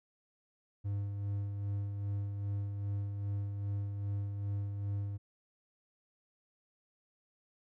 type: tone with tremolo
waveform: triangle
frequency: 100.8 Hz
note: G2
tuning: 49 cents sharp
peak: -30 dBFS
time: 0.84-5.18 s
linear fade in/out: 20 ms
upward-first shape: sine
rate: 2.5 Hz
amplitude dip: 40%
effects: none